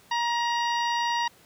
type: harmonic tone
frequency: 945 Hz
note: A#5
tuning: 23 cents sharp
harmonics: 1 / 2 / 3 / 4 / 5 / 6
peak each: -25 / -31 / -35 / -37 / -39 / -41 dBFS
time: 0.11-1.28 s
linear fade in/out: 5 ms
effects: pink hiss -56 dBFS RMS until 1.45 s + high-pass 100 Hz 12 dB/octave